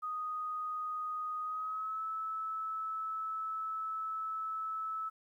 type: tone with pitch glide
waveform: sine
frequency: 1244.5 to 1304.9 Hz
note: D#6 to E6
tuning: 0 to -18 cents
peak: -35 dBFS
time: 0.02-5.1 s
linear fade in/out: 20 ms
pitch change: +82 cents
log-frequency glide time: 1.42-2.02 s
effects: 12-bit